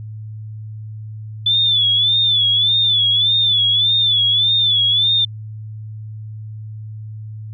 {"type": "tone with vibrato", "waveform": "sine", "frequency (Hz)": 3479, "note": "A7", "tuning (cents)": -20, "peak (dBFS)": -12, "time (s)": [1.46, 5.25], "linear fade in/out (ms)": 5, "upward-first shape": "sine", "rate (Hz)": 1.7, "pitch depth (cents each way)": 91, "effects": ["added 108 Hz sine -28 dBFS peak until 7.53 s"]}